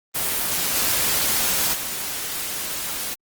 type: noise with level steps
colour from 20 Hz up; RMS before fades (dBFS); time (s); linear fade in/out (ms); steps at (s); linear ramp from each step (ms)
white; -23 / -21 / -28; 0.14-3.15; 20; 0.74 / 1.73; 20
effects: Opus 24 kbps